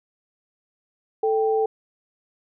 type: tone pair together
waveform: sine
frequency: 440 / 784 Hz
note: A4 / G5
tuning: 0 / 0 cents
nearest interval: minor seventh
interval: 1000 cents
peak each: -19 / -25 dBFS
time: 1.23-1.66 s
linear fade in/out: 5 ms
effects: none